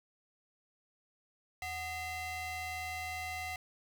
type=ring-modulated tone; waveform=35% pulse; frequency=659.3 Hz; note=E5; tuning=in tune; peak=-33 dBFS; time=1.62-3.56 s; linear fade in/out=2 ms; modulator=1400 Hz; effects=none